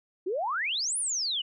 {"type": "exponential two-way sweep", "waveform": "sine", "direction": "up then down", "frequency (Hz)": [340.4, 10300, 2843], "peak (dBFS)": -27, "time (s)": [0.26, 1.42], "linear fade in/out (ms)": 10, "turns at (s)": 0.98, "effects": []}